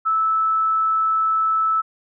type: tone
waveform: sine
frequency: 1310 Hz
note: E6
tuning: 11 cents flat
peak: -16 dBFS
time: 0.05-1.82 s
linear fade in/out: 20 ms
effects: none